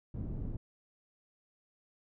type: low-pass noise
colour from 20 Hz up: pink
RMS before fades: -38 dBFS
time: 0.14-0.57 s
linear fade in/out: 5 ms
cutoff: 220 Hz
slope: 12 dB/octave
effects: none